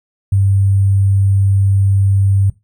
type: tone with sample-and-hold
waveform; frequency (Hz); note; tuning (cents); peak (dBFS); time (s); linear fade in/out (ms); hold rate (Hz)
sine; 98; G2; 0; -9; 0.32-2.5; 5; 8820
effects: noise-tail reverb RT60 0.2 s tail -18 dB re dry